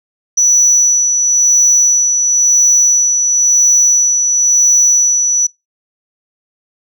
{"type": "tone with tremolo", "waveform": "sine", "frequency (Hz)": 5920, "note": "F#8", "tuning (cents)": 0, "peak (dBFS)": -3, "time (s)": [0.37, 5.47], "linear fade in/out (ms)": 10, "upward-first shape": "sine", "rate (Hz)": 0.97, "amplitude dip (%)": 50, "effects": ["noise-tail reverb RT60 0.2 s tail -24 dB re dry", "tanh soft clip ceiling -5 dBFS"]}